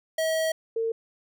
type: tone pair in turn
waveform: square / sine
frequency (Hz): 641 / 453.3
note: E5 / A#4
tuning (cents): -49 / -48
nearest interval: tritone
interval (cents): 599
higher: first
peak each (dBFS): -24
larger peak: neither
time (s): 0.18-0.52 / 0.76-0.92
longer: first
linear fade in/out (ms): 5
effects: none